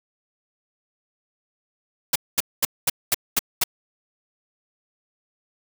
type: noise bursts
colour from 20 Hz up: white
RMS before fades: -19 dBFS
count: 7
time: 2.13-3.639 s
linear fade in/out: 5 ms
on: 27 ms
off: 220 ms
effects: none